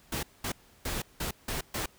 pink noise bursts at uneven times, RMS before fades -33 dBFS, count 6, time 0.12-0.23 / 0.44-0.52 / 0.85-1.02 / 1.2-1.31 / 1.48-1.61 / 1.74-1.86 s, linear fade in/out 5 ms, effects pink hiss -60 dBFS RMS until 1.98 s

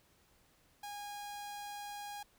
sawtooth tone with notch filter, 820 Hz, G#5, 22 cents flat, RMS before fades -45 dBFS, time 0.83-2.23 s, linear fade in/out 5 ms, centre 2000 Hz, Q 2, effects pink hiss -69 dBFS RMS until 2.38 s

